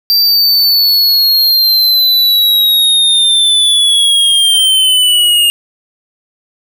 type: linear sweep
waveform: square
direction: down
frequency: 4699 to 2827 Hz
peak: -7 dBFS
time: 0.1-5.5 s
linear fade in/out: 0 ms
effects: none